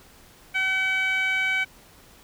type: tone with band-pass filter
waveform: 15% pulse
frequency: 760 Hz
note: F#5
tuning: 46 cents sharp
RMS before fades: -24 dBFS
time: 0.54-1.65 s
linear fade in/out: 20 ms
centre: 2000 Hz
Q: 5.4
effects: pink hiss -52 dBFS RMS until 2.23 s